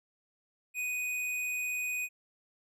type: tone with hard clipping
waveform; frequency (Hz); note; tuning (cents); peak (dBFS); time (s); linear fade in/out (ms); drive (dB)
triangle; 2489; D#7; 0; -33; 0.74-2.09; 50; 17
effects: none